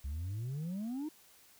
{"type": "exponential sweep", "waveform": "sine", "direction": "up", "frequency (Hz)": [65.6, 319.5], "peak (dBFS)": -33, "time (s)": [0.04, 1.09], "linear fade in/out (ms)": 10, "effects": ["tanh soft clip ceiling -35 dBFS", "white hiss -62 dBFS RMS until 1.59 s"]}